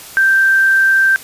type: tone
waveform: sine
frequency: 1568 Hz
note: G6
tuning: in tune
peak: -8 dBFS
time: 0.17-1.16 s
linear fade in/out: 0 ms
effects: white hiss -34 dBFS RMS until 1.23 s + resampled to 32000 Hz